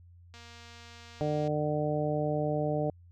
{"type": "click train", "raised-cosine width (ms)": 0.2, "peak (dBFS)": -34, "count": 268, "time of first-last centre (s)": [0.34, 1.476], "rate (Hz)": 235}
{"type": "harmonic tone", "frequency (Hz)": 150, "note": "D3", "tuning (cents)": 37, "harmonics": [1, 2, 3, 4, 5], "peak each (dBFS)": [-32, -35, -34, -32, -37], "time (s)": [1.21, 2.9], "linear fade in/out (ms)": 0}
{"effects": ["added 87 Hz sine -52 dBFS peak until 3.11 s"]}